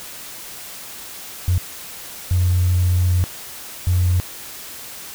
triangle tone bursts at uneven times, 90 Hz, F#2, 47 cents flat, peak -10 dBFS, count 3, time 1.48-1.58 / 2.31-3.24 / 3.87-4.2 s, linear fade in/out 0 ms, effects tanh soft clip ceiling -11 dBFS + white hiss -35 dBFS RMS until 5.14 s

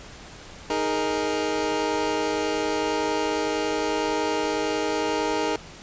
25% pulse chord, D# suspended fourth, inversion none, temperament equal, 311.1 / 415.3 / 466.2 Hz, D#4 / G#4 / A#4, 0 / 0 / 0 cents, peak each -24 dBFS, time 0.7-5.56 s, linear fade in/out 2 ms, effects pink hiss -43 dBFS RMS until 5.82 s + resampled to 16000 Hz

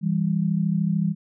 sine tone pair together, 164.81 / 198.33 Hz, E3 / G3, 0 / +20 cents, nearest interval minor third, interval 320 cents, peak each -22 / -23 dBFS, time 0.01-1.15 s, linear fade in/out 50 ms, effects none

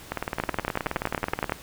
two click trains, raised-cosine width 0.5 ms, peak -12 / -9 dBFS, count 27 / 13, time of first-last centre 0.12-1.496 / 0.4-1.521 s, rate 18.9 / 10.7 Hz, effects pink hiss -45 dBFS RMS until 1.62 s

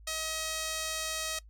sawtooth tone with band-pass filter, 635 Hz, D#5, 35 cents sharp, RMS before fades -35 dBFS, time 0.07-1.39 s, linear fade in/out 5 ms, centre 6400 Hz, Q 0.79, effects noise-tail reverb RT60 0.1 s tail -21 dB re dry + added 53 Hz sine -50 dBFS peak until 1.49 s

